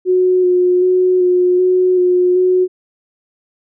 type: tone with vibrato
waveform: sine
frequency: 363.8 Hz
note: F#4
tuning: 29 cents flat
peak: -9 dBFS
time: 0.05-2.68 s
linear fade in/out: 50 ms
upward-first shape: square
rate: 1.3 Hz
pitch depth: 15 cents each way
effects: none